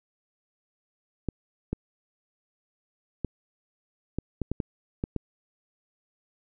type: clicks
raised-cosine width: 3 ms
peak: -15 dBFS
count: 9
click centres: 1.287 / 1.73 / 3.247 / 4.186 / 4.417 / 4.516 / 4.602 / 5.039 / 5.163 s
effects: none